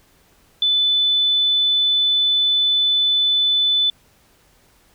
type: tone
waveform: sine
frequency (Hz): 3500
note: A7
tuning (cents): -10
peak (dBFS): -14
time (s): 0.62-3.9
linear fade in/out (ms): 2
effects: pink hiss -56 dBFS RMS until 4.94 s